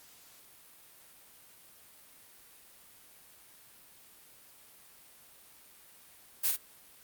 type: noise with echo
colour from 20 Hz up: blue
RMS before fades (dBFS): -28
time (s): 6.43-6.52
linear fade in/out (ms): 20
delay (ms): 49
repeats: 1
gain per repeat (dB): -5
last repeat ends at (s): 6.569
effects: white hiss -57 dBFS RMS until 7.03 s + Opus 48 kbps